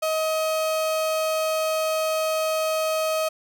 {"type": "tone", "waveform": "35% pulse", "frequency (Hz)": 632, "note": "D#5", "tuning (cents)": 27, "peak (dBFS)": -20, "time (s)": [0.02, 3.29], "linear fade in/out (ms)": 10, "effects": []}